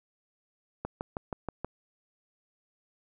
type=click train; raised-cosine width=1 ms; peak=-19 dBFS; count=6; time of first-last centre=0.85-1.646 s; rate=6.28 Hz; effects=none